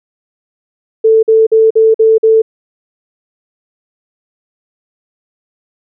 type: tone bursts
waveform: sine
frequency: 443.5 Hz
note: A4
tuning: 14 cents sharp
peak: -4 dBFS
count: 6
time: 1.04-2.42 s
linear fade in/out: 10 ms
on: 190 ms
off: 48 ms
effects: none